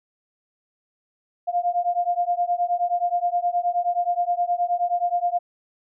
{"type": "beating tone pair", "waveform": "sine", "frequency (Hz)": [698.5, 708], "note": ["F5", "F5"], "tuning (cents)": [0, 23], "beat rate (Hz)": 9.5, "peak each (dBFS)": [-23, -23], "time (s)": [1.47, 5.39], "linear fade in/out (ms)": 20, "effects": []}